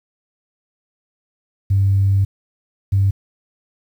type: tone bursts at uneven times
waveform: sine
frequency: 98 Hz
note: G2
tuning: in tune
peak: -11 dBFS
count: 2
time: 1.7-2.25 / 2.92-3.11 s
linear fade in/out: 10 ms
effects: tanh soft clip ceiling -7 dBFS + 8-bit